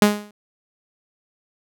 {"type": "tone with exponential decay", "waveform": "sawtooth", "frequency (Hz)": 207.7, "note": "G#3", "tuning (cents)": 0, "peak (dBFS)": -4, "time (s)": [0.02, 0.31], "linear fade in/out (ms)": 2, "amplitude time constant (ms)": 63, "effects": []}